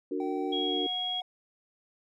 sine chord, D augmented, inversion none, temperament just, 293.7 / 367.1 / 458.9 Hz, D4 / F#4 / A#4, 0 / -14 / -27 cents, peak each -33 / -33 / -36 dBFS, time 0.11-0.87 s, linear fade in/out 5 ms
triangle tone with pitch glide, 770 to 733.1 Hz, G5 to F#5, -31 to -16 cents, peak -35 dBFS, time 0.2-1.22 s, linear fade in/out 2 ms, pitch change -85 cents, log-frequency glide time 0.53-0.81 s
sine tone, 3300 Hz, G#7, 12 cents flat, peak -30 dBFS, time 0.52-1.21 s, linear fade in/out 10 ms
effects none

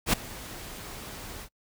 pink noise with ADSR envelope, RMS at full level -21 dBFS, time 0.06-1.49 s, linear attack 71 ms, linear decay 9 ms, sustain -20 dB, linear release 71 ms, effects noise-tail reverb RT60 0.1 s tail -26 dB re dry

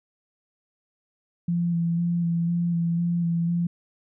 sine tone with vibrato, 170.4 Hz, F3, 42 cents flat, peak -21 dBFS, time 1.48-3.67 s, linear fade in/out 5 ms, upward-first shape square, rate 2 Hz, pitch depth 17 cents each way, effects none

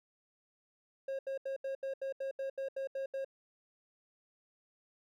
triangle tone bursts, 540 Hz, C#5, 45 cents flat, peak -33 dBFS, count 12, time 1.08-3.247 s, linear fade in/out 5 ms, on 110 ms, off 77 ms, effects none

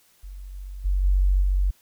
sine tone with level steps, 47.11 Hz, F#1, 32 cents sharp, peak -35 / -33 / -19 / -16 / -18 dBFS, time 0.23-1.71 s, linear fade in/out 10 ms, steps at 0.53 / 0.84 / 1.03 / 1.41 s, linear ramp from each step 20 ms, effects white hiss -60 dBFS RMS until 1.81 s

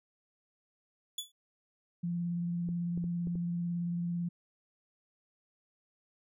sawtooth tone with exponential decay, 3438 Hz, A7, 41 cents flat, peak -29 dBFS, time 1.18-1.32 s, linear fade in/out 5 ms, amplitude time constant 29 ms
sine tone with vibrato, 172.7 Hz, F3, 19 cents flat, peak -31 dBFS, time 2.03-4.29 s, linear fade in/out 10 ms, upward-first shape triangle, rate 18 Hz, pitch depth 20 cents each way
clicks, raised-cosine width 3 ms, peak -30 dBFS, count 5, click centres 2.689 / 2.976 / 3.041 / 3.272 / 3.355 s
effects none

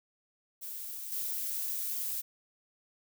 violet noise with level steps, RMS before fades -41 / -35 dBFS, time 0.61-2.22 s, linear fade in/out 20 ms, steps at 1.12 s, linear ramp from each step 2 ms, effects none

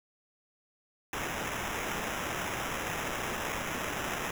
violet noise with sample-and-hold, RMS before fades -35 dBFS, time 1.13-4.31 s, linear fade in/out 2 ms, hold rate 4410 Hz, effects none

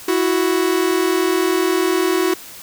45% pulse tone pair together, 330 / 370 Hz, E4 / F#4, +2 / 0 cents, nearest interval major second, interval 198 cents, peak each -19 / -17 dBFS, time 0.08-2.34 s, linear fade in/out 5 ms, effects white hiss -37 dBFS RMS until 2.62 s

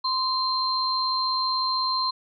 sine tone pair together, 1038 / 4152 Hz, C6 / C8, -14 / -14 cents, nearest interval 2 octaves, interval 2400 cents, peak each -25 dBFS, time 0.04-2.11 s, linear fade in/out 10 ms, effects none

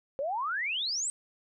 sine exponential sweep, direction up, 523.3 to 8450 Hz, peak -29 dBFS, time 0.19-1.1 s, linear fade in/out 0 ms, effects none

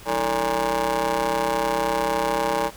20% pulse ring-modulated tone, 123.7 Hz, B2, 3 cents sharp, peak -13 dBFS, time 0.05-2.71 s, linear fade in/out 50 ms, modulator 697 Hz, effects pink hiss -44 dBFS RMS until 2.76 s

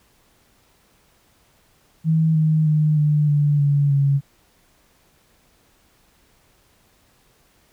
sine tone with pitch steps, 160 / 156.44 / 152.95 / 149.54 / 146.21 / 142.96 / 139.77 Hz, D#3 / D#3 / D#3 / D3 / D3 / D3 / C#3, +49 / +10 / -29 / +32 / -7 / -46 / +15 cents, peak -14 dBFS, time 2.04-4.21 s, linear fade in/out 50 ms, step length 310 ms, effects pink hiss -59 dBFS RMS until 7.72 s

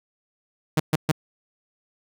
sawtooth tone bursts, 155.56 Hz, D#3, in tune, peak -13 dBFS, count 3, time 0.77-1.117 s, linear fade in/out 5 ms, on 29 ms, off 130 ms, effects none

